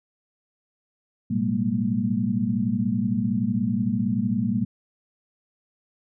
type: tone cluster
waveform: sine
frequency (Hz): 111.5 / 124.7 / 186.1 / 202 / 232.7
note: A2 / B2 / F#3 / G#3 / A#3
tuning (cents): +23 / +17 / +10 / -48 / -3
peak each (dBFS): -30 / -32 / -31 / -25 / -25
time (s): 1.3-4.65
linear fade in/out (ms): 10
effects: none